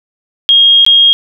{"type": "tone with dropouts", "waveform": "sine", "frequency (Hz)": 3253, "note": "G#7", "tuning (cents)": -37, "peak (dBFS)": -3, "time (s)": [0.49, 1.13], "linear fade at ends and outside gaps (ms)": 0, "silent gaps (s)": [0.85, 0.864], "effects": []}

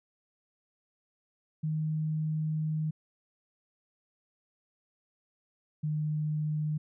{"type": "tone pair in turn", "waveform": "sine", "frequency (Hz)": [155.56, 152.45], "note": ["D#3", "D#3"], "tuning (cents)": [0, -35], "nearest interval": "unison", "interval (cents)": 35, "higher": "first", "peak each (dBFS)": -28, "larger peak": "neither", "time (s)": [[1.63, 2.91], [5.83, 6.78]], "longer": "first", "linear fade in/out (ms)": 10, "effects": []}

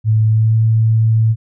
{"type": "tone with pitch glide", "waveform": "sine", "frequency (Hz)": [109.4, 111.57], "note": ["A2", "A2"], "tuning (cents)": [-9, 25], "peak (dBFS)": -9, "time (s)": [0.04, 1.36], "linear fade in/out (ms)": 50, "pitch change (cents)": 34, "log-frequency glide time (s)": [0.28, 0.57], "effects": []}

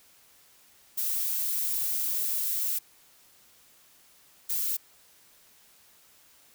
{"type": "noise bursts at uneven times", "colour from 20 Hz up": "violet", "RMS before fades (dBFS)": -29, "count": 2, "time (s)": [[0.97, 2.79], [4.49, 4.77]], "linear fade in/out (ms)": 10, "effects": ["white hiss -59 dBFS RMS until 6.54 s"]}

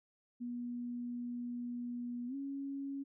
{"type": "tone with pitch glide", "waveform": "sine", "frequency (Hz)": [242, 276.4], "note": ["B3", "C#4"], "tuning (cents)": [-35, -5], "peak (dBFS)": -38, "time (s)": [0.4, 3.04], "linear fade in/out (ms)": 20, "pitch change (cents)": 230, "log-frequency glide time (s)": [2.27, 2.35], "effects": []}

